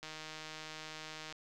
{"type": "click train", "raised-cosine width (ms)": 0.2, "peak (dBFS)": -28, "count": 203, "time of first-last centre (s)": [0.03, 1.325], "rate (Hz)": 156, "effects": []}